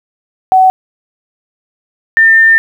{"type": "tone pair in turn", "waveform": "sine", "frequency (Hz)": [752, 1802], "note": ["F#5", "A6"], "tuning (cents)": [28, 41], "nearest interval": "octave + minor third", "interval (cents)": 1513, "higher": "second", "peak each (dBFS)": -3, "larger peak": "neither", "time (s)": [[0.52, 0.7], [2.17, 2.58]], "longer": "second", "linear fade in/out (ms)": 0, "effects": ["7-bit"]}